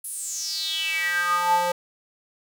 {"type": "tone with high-pass filter sweep", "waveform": "square", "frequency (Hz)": 176.1, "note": "F3", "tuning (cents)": 15, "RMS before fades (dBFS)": -25, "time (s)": [0.04, 1.72], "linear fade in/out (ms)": 5, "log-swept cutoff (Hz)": [11000, 630], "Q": 7.2, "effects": []}